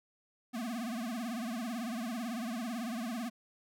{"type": "tone with vibrato", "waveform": "square", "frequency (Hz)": 233.1, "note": "A#3", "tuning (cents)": 0, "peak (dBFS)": -36, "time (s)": [0.53, 3.3], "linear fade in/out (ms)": 20, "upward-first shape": "triangle", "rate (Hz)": 18, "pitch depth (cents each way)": 180, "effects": []}